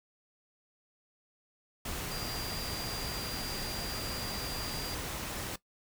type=tone in noise; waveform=sine; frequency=4772 Hz; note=D8; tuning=27 cents sharp; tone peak=-41 dBFS; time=2.11-4.95 s; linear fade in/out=5 ms; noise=pink; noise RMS=-38 dBFS; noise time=1.85-5.56 s; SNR=-6 dB; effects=noise-tail reverb RT60 0.1 s tail -18 dB re dry